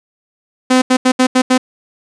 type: tone bursts at uneven times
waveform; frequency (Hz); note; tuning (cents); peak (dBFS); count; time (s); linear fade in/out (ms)
sawtooth; 256; C4; -38; -4; 6; 0.7-0.82 / 0.9-0.97 / 1.05-1.12 / 1.19-1.27 / 1.35-1.42 / 1.5-1.58; 10
effects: resampled to 22050 Hz + 7-bit